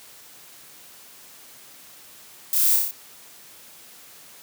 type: noise with echo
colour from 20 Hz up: violet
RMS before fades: -22 dBFS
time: 2.53-2.76 s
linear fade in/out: 0 ms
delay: 30 ms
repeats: 5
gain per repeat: -2 dB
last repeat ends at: 2.91 s
effects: white hiss -47 dBFS RMS until 4.42 s + high-pass 100 Hz 12 dB/octave